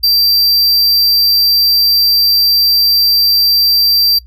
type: tone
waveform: square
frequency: 4699 Hz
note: D8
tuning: in tune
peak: -8 dBFS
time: 0.03-4.19 s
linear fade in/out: 10 ms
effects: noise-tail reverb RT60 0.1 s tail -21 dB re dry + added 60 Hz sine -35 dBFS peak until 4.26 s